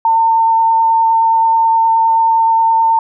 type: tone with vibrato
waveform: sine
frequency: 904 Hz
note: A5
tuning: 47 cents sharp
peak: -8 dBFS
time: 0.05-2.99 s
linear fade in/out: 2 ms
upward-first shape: sine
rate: 9.5 Hz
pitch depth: 9 cents each way
effects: none